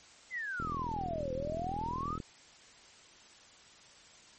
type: exponential two-way sweep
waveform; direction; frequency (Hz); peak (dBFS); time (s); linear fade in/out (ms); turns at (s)
sine; down then up; 2104 to 505 to 1324; -35; 0.3-2.19; 50; 1.33
type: click train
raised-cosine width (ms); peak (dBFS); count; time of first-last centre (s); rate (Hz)
3; -27; 67; 0.6-2.202; 41.2
effects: white hiss -57 dBFS RMS until 4.38 s + MP3 32 kbps